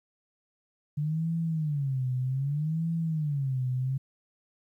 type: tone with vibrato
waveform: sine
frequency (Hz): 145.2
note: D3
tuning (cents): -19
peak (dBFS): -26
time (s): 0.97-3.98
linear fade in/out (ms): 10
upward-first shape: sine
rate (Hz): 0.64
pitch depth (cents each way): 230
effects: 11-bit